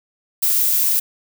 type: noise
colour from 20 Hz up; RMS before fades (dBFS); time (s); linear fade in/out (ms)
violet; -17; 0.42-1; 10
effects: none